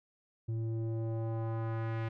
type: tone with low-pass filter sweep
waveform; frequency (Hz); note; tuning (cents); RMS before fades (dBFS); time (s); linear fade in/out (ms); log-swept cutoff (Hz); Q
square; 112.9; A2; +45; -35; 0.48-2.09; 10; 230 to 2300; 1.3
effects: none